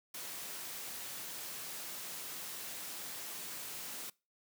white high-pass noise, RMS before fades -44 dBFS, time 0.14-4.1 s, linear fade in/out 5 ms, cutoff 120 Hz, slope 12 dB/octave, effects noise-tail reverb RT60 0.3 s tail -24 dB re dry

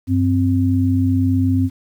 sine tone pair together, 96.64 / 261.6 Hz, G2 / C4, -24 / 0 cents, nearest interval octave + perfect fourth, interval 1724 cents, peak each -16 dBFS, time 0.07-1.7 s, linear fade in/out 50 ms, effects 8-bit

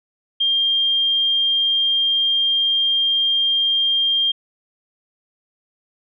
sine tone, 3201 Hz, G7, 36 cents sharp, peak -15 dBFS, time 0.4-4.32 s, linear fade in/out 10 ms, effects none

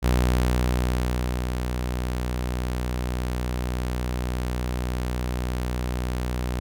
sawtooth tone with ADSR envelope, 61.74 Hz, B1, in tune, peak -14 dBFS, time 0.02-6.6 s, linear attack 36 ms, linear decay 1400 ms, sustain -7 dB, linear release 6 ms, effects none

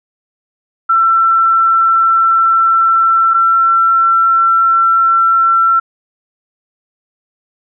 sine tone pair in turn, 1343 / 1348.6 Hz, E6 / E6, +32 / +39 cents, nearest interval unison, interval 7 cents, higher second, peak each -7 dBFS, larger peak neither, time 0.89-3.34 / 3.34-5.8 s, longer second, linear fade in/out 10 ms, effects none

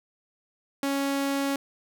sawtooth tone, 277.2 Hz, C#4, in tune, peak -21 dBFS, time 0.83-1.56 s, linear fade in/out 2 ms, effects none

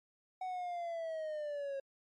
triangle linear sweep, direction down, 750 to 542 Hz, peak -35 dBFS, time 0.41-1.8 s, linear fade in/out 5 ms, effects MP3 48 kbps

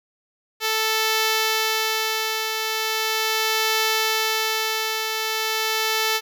5% pulse tone with tremolo, 440 Hz, A4, in tune, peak -7 dBFS, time 0.6-6.21 s, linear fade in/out 50 ms, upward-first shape triangle, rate 0.39 Hz, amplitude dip 45%, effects none

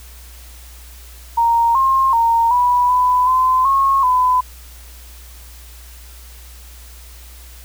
sine tone with pitch steps, 930 / 1066 / 923 / 982 / 998 / 1026 / 1089 / 1006 Hz, A#5 / C6 / A#5 / B5 / B5 / C6 / C#6 / B5, -4 / +32 / -17 / -10 / +18 / -34 / -31 / +32 cents, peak -11 dBFS, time 1.37-4.41 s, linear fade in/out 10 ms, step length 380 ms, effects added 60 Hz sine -37 dBFS peak until 7.64 s + white hiss -43 dBFS RMS until 7.64 s

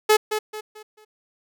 sawtooth tone with echo, 428.2 Hz, A4, 47 cents flat, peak -9 dBFS, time 0.09-0.17 s, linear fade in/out 10 ms, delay 220 ms, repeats 4, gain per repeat -9 dB, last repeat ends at 1.05 s, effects none

